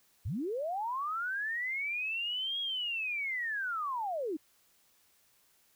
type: linear two-way sweep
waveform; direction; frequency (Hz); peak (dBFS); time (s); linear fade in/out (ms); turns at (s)
sine; up then down; 69.1 to 3314 to 280.9; -32; 0.25-4.37; 10; 2.6
effects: white hiss -68 dBFS RMS until 5.75 s